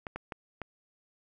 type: clicks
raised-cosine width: 0.5 ms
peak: -22 dBFS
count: 4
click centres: 0.068 / 0.16 / 0.322 / 0.617 s
effects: none